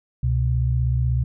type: tone pair together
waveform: sine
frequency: 68.24 / 124.5 Hz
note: C#2 / B2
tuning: -27 / +14 cents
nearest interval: minor seventh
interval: 1041 cents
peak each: -21 / -20 dBFS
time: 0.23-1.24 s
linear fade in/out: 5 ms
effects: none